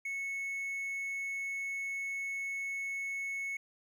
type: tone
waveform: triangle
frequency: 2202 Hz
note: C#7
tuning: 12 cents flat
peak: -33 dBFS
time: 0.05-3.57 s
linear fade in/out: 5 ms
effects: 12-bit